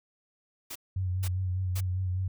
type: noise bursts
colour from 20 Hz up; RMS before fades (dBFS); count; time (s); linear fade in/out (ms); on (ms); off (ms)
white; -39; 3; 0.7-1.808; 10; 56; 470
type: tone with vibrato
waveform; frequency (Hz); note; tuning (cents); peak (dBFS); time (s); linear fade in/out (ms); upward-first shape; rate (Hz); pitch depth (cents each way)
sine; 92.4; F#2; -2; -27; 0.96-2.28; 5; sine; 5; 38
effects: none